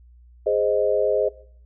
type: chord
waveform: sine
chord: Ab major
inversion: none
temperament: equal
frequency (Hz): 415.3 / 523.3 / 622.3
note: Ab4 / C5 / Eb5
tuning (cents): 0 / 0 / 0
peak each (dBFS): -22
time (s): 0.46-1.29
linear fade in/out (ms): 10
effects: noise-tail reverb RT60 0.6 s tail -20 dB re dry + added 60 Hz sine -47 dBFS peak until 1.65 s